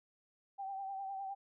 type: tone with vibrato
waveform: sine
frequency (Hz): 780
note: G5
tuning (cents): -9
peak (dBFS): -39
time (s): 0.58-1.35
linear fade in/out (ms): 20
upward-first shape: triangle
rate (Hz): 9.8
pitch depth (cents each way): 47
effects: none